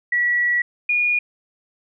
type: tone pair in turn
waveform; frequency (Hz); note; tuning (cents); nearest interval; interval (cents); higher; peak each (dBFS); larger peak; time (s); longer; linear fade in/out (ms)
sine; 1937 / 2440; B6 / D#7; -34 / -34; major third; 400; second; -16; neither; 0.12-0.62 / 0.89-1.19; first; 5
effects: none